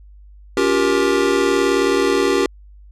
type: chord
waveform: square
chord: G half-diminished seventh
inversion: second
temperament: just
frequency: 282.2 / 352.8 / 392 / 470.4 Hz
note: Db4 / F4 / G4 / Bb4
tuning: +31 / +18 / 0 / +16 cents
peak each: -22 / -22 / -18 / -22 dBFS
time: 0.57-2.46 s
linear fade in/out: 2 ms
effects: added 50 Hz sine -40 dBFS peak until 2.91 s + low-pass 8000 Hz 12 dB/octave